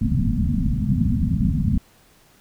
white low-pass noise, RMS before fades -20 dBFS, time 0.01-1.78 s, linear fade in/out 5 ms, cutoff 250 Hz, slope 96 dB/octave, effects pink hiss -55 dBFS RMS until 2.4 s

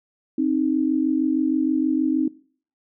sine tone pair together, 264.7 / 311.1 Hz, C4 / D#4, +20 / 0 cents, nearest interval minor third, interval 280 cents, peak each -21 dBFS, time 0.38-2.28 s, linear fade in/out 5 ms, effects noise-tail reverb RT60 0.5 s tail -22 dB re dry

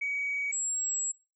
sine tone pair in turn, 2263 / 7651 Hz, C#7 / A#8, +35 / +44 cents, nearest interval octave + major sixth, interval 2109 cents, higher second, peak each -28 / -27 dBFS, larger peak second, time 0.01-0.52 / 0.52-1.12 s, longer second, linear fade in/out 10 ms, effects noise-tail reverb RT60 0.3 s tail -21 dB re dry + tanh soft clip ceiling -24 dBFS

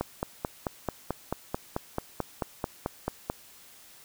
click train, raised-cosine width 1 ms, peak -14 dBFS, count 16, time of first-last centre 0.01-3.299 s, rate 4.56 Hz, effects white hiss -53 dBFS RMS until 4.04 s

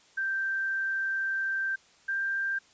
sine tone pair in turn, 1568 / 1583.5 Hz, G6 / G6, 0 / +17 cents, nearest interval unison, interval 17 cents, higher second, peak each -27 dBFS, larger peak neither, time 0.17-1.76 / 2.08-2.59 s, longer first, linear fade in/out 10 ms, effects white hiss -60 dBFS RMS until 2.73 s + resampled to 16000 Hz

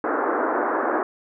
pink band-pass noise, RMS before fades -23 dBFS, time 0.04-1.03 s, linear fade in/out 2 ms, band 280 to 1600 Hz, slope 48 dB/octave, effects none

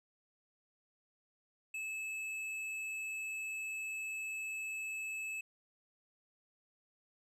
triangle tone with hard clipping, 2605 Hz, E7, 21 cents flat, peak -40 dBFS, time 1.74-5.41 s, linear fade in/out 5 ms, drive 13 dB, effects low-pass 12000 Hz 12 dB/octave

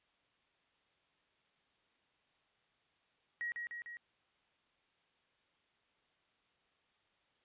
sine tone with echo, 1900 Hz, A#6, 33 cents sharp, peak -36 dBFS, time 3.41-3.52 s, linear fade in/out 0 ms, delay 150 ms, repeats 3, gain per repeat -3 dB, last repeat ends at 3.97 s, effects white hiss -75 dBFS RMS until 7.44 s + resampled to 8000 Hz

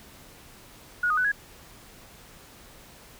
sine tone with pitch steps, 1450 / 1240 / 1495 / 1663 Hz, F#6 / D#6 / F#6 / G#6, -35 / -6 / +17 / +2 cents, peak -21 dBFS, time 1.03-1.318 s, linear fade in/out 5 ms, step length 72 ms, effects pink hiss -50 dBFS RMS until 3.19 s

